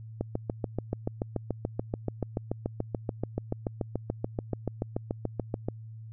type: click train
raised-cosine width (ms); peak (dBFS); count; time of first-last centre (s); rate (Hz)
2; -16; 39; 0.21-5.686; 6.94
effects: added 111 Hz sine -41 dBFS peak until 6.12 s